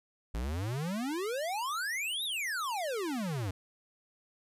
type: exponential two-way sweep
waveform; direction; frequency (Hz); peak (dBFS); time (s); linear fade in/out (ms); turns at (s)
square; up then down; 52 to 3888 to 88.6; -33; 0.34-3.51; 5; 2.24
effects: resampled to 32000 Hz + 12-bit